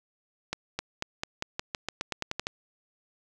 accelerating click train, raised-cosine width 0.2 ms, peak -13 dBFS, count 14, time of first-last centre 0.53-2.469 s, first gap 260 ms, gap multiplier 0.9, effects none

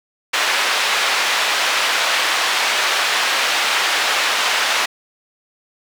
white band-pass noise, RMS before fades -18 dBFS, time 0.33-4.86 s, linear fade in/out 10 ms, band 680 to 3300 Hz, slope 12 dB/octave, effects none

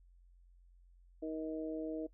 harmonic tone, 157.8 Hz, D#3, 25 cents sharp, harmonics 2 / 3 / 4, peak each -39 / -43 / -45 dBFS, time 1.22-2.07 s, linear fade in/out 10 ms, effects noise-tail reverb RT60 0.1 s tail -20 dB re dry + added 44 Hz sine -60 dBFS peak until 2.13 s

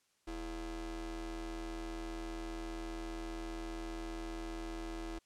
45% pulse ring-modulated tone, 185 Hz, F#3, in tune, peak -37 dBFS, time 0.27-5.19 s, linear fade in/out 10 ms, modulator 145 Hz, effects white hiss -75 dBFS RMS until 5.25 s + low-pass 9000 Hz 12 dB/octave

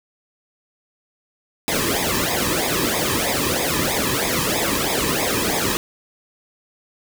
pink noise with flanger, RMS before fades -21 dBFS, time 1.68-5.77 s, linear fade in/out 0 ms, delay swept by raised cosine 0.68 to 1.43 ms, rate 3.1 Hz, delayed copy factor -0.9, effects none

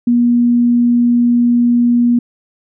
sine tone, 240 Hz, B3, 49 cents flat, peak -8 dBFS, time 0.07-2.19 s, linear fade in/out 5 ms, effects none

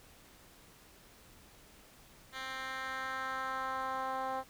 10% pulse tone with band-pass filter sweep, 262.9 Hz, C4, 8 cents sharp, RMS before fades -38 dBFS, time 2.32-4.44 s, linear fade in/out 50 ms, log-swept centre 2600 to 760 Hz, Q 1.6, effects pink hiss -59 dBFS RMS until 4.49 s

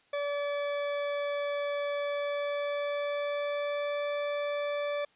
40% pulse tone with pitch glide, 575 to 580.7 Hz, D5 to D5, -37 to -20 cents, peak -29 dBFS, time 0.13-5.05 s, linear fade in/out 5 ms, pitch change +17 cents, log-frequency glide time 1.97-4.08 s, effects white hiss -65 dBFS RMS until 5.15 s + resampled to 8000 Hz

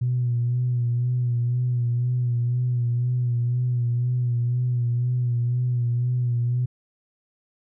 sine tone with vibrato, 122 Hz, B2, 21 cents flat, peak -19 dBFS, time 0.01-6.66 s, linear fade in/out 10 ms, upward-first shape sine, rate 2 Hz, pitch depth 39 cents each way, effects tanh soft clip ceiling -15 dBFS

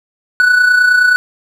triangle tone with amplitude modulation, 1482 Hz, F#6, 2 cents sharp, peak -3 dBFS, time 0.4-1.16 s, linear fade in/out 0 ms, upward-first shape sine, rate 29.5 Hz, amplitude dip 50%, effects none

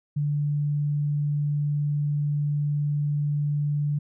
sine tone, 146.5 Hz, D3, 4 cents flat, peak -22 dBFS, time 0.16-3.99 s, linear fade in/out 10 ms, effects none

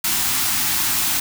white band-stop noise, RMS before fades -20 dBFS, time 0.04-1.2 s, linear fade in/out 5 ms, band 360 to 720 Hz, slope 48 dB/octave, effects none

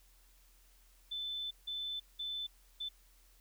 sine tone bursts at uneven times, 3520 Hz, A7, in tune, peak -37 dBFS, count 4, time 1.11-1.51 / 1.67-2 / 2.19-2.47 / 2.8-2.89 s, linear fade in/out 10 ms, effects added 42 Hz sine -63 dBFS peak until 3.4 s + white hiss -68 dBFS RMS until 3.4 s

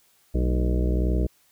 harmonic tone with a mistuned harmonic, 61.74 Hz, B1, in tune, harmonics 1 / 2 / 3 / 4 / 5 / 6 / 7 / 8 / 9 / 10, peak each -21 / -32 / -30 / -38 / -31 / -34 / -36 / -38 / -47 / -38 dBFS, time 0.34-1.27 s, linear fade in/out 10 ms, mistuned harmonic 4, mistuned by -140 cents, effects white hiss -62 dBFS RMS until 1.51 s

